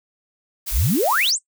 blue noise, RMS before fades -27 dBFS, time 0.66-1.32 s, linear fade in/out 20 ms
sine exponential sweep, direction up, 37.27 to 9270 Hz, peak -16 dBFS, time 0.71-1.39 s, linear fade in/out 50 ms
effects noise-tail reverb RT60 0.1 s tail -19 dB re dry

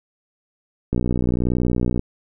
click train, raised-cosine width 3 ms, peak -8 dBFS, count 66, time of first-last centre 0.93-1.994 s, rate 61.1 Hz, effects none

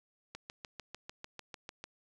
click train, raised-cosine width 0.2 ms, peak -26 dBFS, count 11, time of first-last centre 0.35-1.84 s, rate 6.71 Hz, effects none

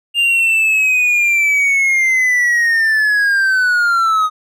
triangle linear sweep, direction down, 2813 to 1244.5 Hz, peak -9 dBFS, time 0.14-4.3 s, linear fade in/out 50 ms, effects none

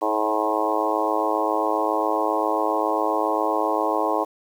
harmonic tone with a mistuned harmonic, 107.4 Hz, A2, 41 cents flat, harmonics 3 / 4 / 5 / 6 / 7 / 8 / 9 / 10, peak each -28 / -28 / -28 / -28 / -28 / -28 / -28 / -28 dBFS, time 0.01-4.25 s, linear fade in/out 20 ms, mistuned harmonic 5, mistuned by +17 cents, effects 8-bit

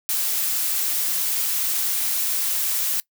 blue noise, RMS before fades -23 dBFS, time 0.09-3 s, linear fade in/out 0 ms, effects noise-tail reverb RT60 0.1 s tail -22 dB re dry

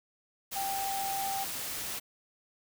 sine tone in noise, 784 Hz, G5, in tune, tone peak -32 dBFS, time 0.55-1.45 s, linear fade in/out 20 ms, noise white, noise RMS -37 dBFS, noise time 0.51-2 s, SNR +2 dB, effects none

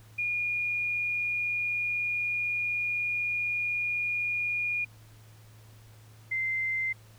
sine tone pair in turn, 2432 / 2080 Hz, D#7 / C7, -40 / -11 cents, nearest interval minor third, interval 271 cents, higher first, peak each -27 dBFS, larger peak neither, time 0.18-4.85 / 6.31-6.93 s, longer first, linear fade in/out 10 ms, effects added 109 Hz sine -51 dBFS peak until 7.18 s + pink hiss -59 dBFS RMS until 7.18 s

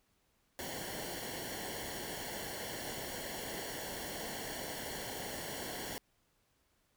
pink noise with comb filter, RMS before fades -42 dBFS, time 0.59-5.98 s, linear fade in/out 0 ms, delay 0.8 ms, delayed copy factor -0.75, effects pink hiss -75 dBFS RMS until 6.96 s

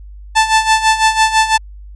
sawtooth tone with tremolo, 880 Hz, A5, in tune, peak -3 dBFS, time 0.35-1.58 s, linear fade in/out 20 ms, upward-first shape sine, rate 6 Hz, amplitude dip 75%, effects added 50 Hz sine -31 dBFS peak until 1.95 s + resampled to 22050 Hz

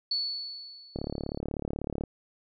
sine tone with exponential decay, 4435 Hz, C#8, in tune, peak -25 dBFS, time 0.11-1.4 s, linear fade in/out 5 ms, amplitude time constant 280 ms
click train, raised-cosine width 2 ms, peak -19 dBFS, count 40, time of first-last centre 0.96-2.037 s, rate 36.2 Hz
effects none

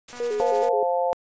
white noise with tremolo, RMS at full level -39 dBFS, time 0.08-0.69 s, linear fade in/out 5 ms, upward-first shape sine, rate 13 Hz, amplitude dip 55%
click train, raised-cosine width 0.5 ms, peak -27 dBFS, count 137, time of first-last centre 0.13-0.687 s, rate 244 Hz
sine tone with vibrato, 447.7 Hz, A4, 30 cents sharp, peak -23 dBFS, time 0.2-0.83 s, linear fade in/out 2 ms, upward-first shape square, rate 4.7 Hz, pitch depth 110 cents each way
harmonic tone, 175.3 Hz, F3, 7 cents sharp, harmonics 3 / 4 / 5, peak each -23 / -25 / -27 dBFS, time 0.4-1.13 s, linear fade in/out 0 ms
effects resampled to 16000 Hz

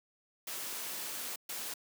white noise bursts at uneven times, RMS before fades -40 dBFS, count 2, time 0.47-1.36 / 1.49-1.74 s, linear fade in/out 5 ms, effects high-pass 200 Hz 12 dB/octave

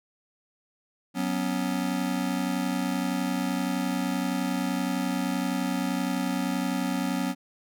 square chord, F# suspended fourth, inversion none, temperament just, 185 / 246.7 / 277.5 Hz, F#3 / B3 / C#4, 0 / -2 / +2 cents, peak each -31 dBFS, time 1.14-7.35 s, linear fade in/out 50 ms, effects none

